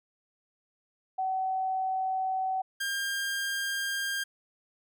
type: tone pair in turn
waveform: sine / sawtooth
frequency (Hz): 757 / 1604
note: F#5 / G6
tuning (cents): +39 / +39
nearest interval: octave + minor second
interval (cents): 1300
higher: second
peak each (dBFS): -27 / -26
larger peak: second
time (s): 1.18-2.62 / 2.8-4.24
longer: neither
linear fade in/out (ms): 10
effects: none